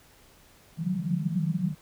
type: band-pass noise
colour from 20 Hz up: white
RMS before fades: -28 dBFS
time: 0.77-1.75 s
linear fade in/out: 50 ms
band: 150 to 190 Hz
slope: 96 dB/octave
effects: pink hiss -57 dBFS RMS until 1.81 s